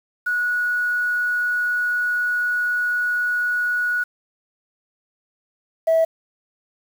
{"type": "tone pair in turn", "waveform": "sine", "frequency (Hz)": [1462, 651.2], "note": ["F#6", "E5"], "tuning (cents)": [-21, -21], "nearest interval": "octave + major second", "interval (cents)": 1400, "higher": "first", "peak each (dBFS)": [-18, -12], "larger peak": "second", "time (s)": [[0.26, 4.04], [5.87, 6.05]], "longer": "first", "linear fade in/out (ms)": 10, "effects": ["tanh soft clip ceiling -11 dBFS", "7-bit"]}